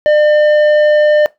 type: tone with tanh clipping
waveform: sine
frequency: 601 Hz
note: D5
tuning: 40 cents sharp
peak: -8 dBFS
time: 0.06-1.26 s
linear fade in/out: 0 ms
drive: 9 dB
effects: noise-tail reverb RT60 0.2 s tail -21 dB re dry